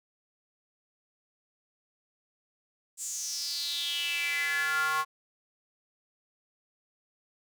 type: tone with high-pass filter sweep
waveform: square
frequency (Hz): 155.56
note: D#3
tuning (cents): 0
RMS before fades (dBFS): -31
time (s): 2.97-5.05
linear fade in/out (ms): 50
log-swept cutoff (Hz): 7800 to 1100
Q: 6.2
effects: none